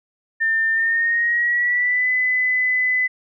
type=tone with pitch glide; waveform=sine; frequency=1800 to 2009 Hz; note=A6 to B6; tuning=+39 to +29 cents; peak=-16 dBFS; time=0.4-3.08 s; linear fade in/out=20 ms; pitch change=+190 cents; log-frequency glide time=0.73-2.09 s; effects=none